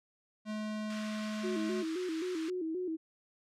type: tone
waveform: square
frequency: 213.9 Hz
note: A3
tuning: 49 cents flat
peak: -36 dBFS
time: 0.45-1.85 s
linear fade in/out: 50 ms
type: high-pass noise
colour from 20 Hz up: pink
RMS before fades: -47 dBFS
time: 0.9-2.5 s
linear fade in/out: 2 ms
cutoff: 1100 Hz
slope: 48 dB/octave
type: tone with vibrato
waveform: sine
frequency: 342.5 Hz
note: F4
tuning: 34 cents flat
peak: -33 dBFS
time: 1.43-2.97 s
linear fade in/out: 20 ms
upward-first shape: square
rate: 3.8 Hz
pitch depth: 110 cents each way
effects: low-pass 6000 Hz 12 dB/octave